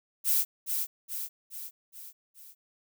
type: noise with echo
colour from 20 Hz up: violet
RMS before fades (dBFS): -25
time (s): 0.24-0.45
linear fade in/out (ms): 50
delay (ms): 420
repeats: 5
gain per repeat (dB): -5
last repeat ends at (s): 2.55
effects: none